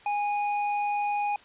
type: tone with tanh clipping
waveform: sine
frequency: 824 Hz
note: G#5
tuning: 14 cents flat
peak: -27 dBFS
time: 0.06-1.36 s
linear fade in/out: 2 ms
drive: 13 dB
effects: white hiss -53 dBFS RMS until 1.44 s + resampled to 8000 Hz